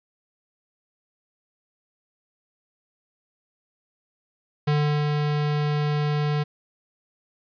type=tone with ADSR envelope; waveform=square; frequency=148.4 Hz; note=D3; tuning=18 cents sharp; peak=-19 dBFS; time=4.67-6.44 s; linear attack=10 ms; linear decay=360 ms; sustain=-3 dB; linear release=17 ms; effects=resampled to 11025 Hz + 10-bit